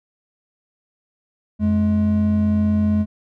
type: tone pair together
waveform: triangle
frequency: 88.9 / 211.4 Hz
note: F2 / G#3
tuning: +31 / +31 cents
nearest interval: octave + minor third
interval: 1500 cents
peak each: -19 / -14 dBFS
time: 1.59-3.06 s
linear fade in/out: 50 ms
effects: none